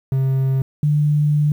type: tone pair in turn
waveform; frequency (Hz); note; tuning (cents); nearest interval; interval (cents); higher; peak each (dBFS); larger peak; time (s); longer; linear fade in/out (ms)
triangle / sine; 133.4 / 148.62; C3 / D3; +34 / +21; major second; 187; second; -13; neither; 0.12-0.62 / 0.83-1.52; second; 2
effects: 8-bit